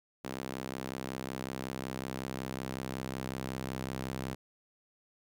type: tone with high-pass filter sweep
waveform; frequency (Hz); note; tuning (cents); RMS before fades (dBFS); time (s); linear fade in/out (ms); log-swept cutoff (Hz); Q
sawtooth; 65.41; C2; 0; -39; 0.24-4.35; 10; 230 to 140; 0.9
effects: none